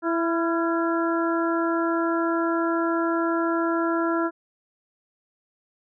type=harmonic tone with a mistuned harmonic; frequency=332.8 Hz; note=E4; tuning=17 cents sharp; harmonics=1 / 2 / 3 / 4 / 5; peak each=-23 / -29 / -31 / -28 / -35 dBFS; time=0.02-4.31 s; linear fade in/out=50 ms; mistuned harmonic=4; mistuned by=+46 cents; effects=none